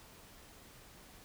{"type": "silence", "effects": ["pink hiss -57 dBFS RMS until 1.24 s"]}